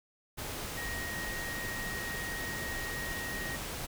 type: tone in noise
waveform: sine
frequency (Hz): 1878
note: A#6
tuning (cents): +12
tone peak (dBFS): -38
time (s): 0.76-3.57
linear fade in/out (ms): 20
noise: pink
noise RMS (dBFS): -39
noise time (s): 0.37-3.87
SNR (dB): -2
effects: none